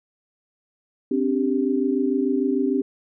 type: chord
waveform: sine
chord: C suspended second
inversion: none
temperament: equal with one note detuned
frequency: 261.6 / 288.3 / 392 Hz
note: C4 / D4 / G4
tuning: 0 / -32 / 0 cents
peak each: -22 / -24 / -24 dBFS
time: 1.11-2.82 s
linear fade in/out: 5 ms
effects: none